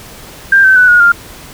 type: tone with pitch steps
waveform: sine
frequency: 1589 / 1539.3 / 1491.2 / 1444.5 / 1399.4 Hz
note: G6 / G6 / F#6 / F#6 / F6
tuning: +23 / -32 / +13 / -42 / +3 cents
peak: -3 dBFS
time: 0.52-1.12 s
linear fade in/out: 5 ms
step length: 120 ms
effects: pink hiss -33 dBFS RMS until 1.53 s